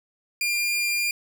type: tone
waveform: sawtooth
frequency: 2401 Hz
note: D7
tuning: 38 cents sharp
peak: -19 dBFS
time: 0.41-1.11 s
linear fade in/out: 2 ms
effects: none